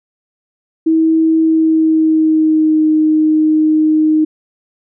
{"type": "tone with pitch glide", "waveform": "sine", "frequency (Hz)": [321.7, 310.6], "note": ["E4", "D#4"], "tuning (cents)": [-42, -3], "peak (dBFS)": -8, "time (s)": [0.86, 4.25], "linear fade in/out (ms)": 10, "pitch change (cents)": -61, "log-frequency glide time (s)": [1.38, 2.87], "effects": []}